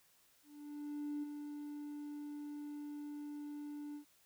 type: tone with ADSR envelope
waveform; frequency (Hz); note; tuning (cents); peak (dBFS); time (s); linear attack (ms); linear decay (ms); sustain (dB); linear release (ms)
triangle; 293.7; D4; 0; -34; 0.43-4.05; 800; 12; -7; 99
effects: tanh soft clip ceiling -34 dBFS + white hiss -70 dBFS RMS until 4.25 s